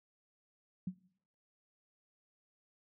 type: tone with exponential decay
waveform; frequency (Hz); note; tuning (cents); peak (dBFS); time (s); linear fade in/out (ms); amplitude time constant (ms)
sine; 183.3; F#3; -16; -32; 0.87-0.99; 5; 26
effects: noise-tail reverb RT60 0.7 s tail -22 dB re dry